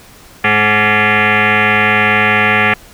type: tone with frequency modulation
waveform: sine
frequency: 211.4 Hz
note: G#3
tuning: 31 cents sharp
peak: -8 dBFS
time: 0.44-2.74 s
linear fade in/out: 5 ms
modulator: 318 Hz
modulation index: 7.6
effects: pink hiss -40 dBFS RMS until 2.93 s